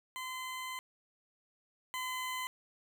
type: tone pair in turn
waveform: 20% pulse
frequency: 1027 / 1020.5 Hz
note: C6 / C6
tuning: -33 / -44 cents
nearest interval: unison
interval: 11 cents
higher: first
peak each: -34 / -31 dBFS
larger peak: second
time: 0.16-0.79 / 1.94-2.47 s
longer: first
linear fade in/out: 0 ms
effects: none